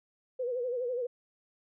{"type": "tone with vibrato", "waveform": "sine", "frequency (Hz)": 493.9, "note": "B4", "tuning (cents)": 0, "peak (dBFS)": -30, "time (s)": [0.39, 1.07], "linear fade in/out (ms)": 10, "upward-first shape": "sine", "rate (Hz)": 12, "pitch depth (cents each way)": 80, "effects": []}